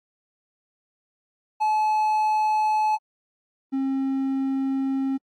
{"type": "tone pair in turn", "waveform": "triangle", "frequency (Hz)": [859, 268.7], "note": ["A5", "C4"], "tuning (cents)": [-42, 46], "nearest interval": "octave + minor sixth", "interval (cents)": 2012, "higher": "first", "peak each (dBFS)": [-17, -20], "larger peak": "first", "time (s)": [[1.6, 2.97], [3.72, 5.18]], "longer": "second", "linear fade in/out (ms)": 20, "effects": ["AAC 48 kbps"]}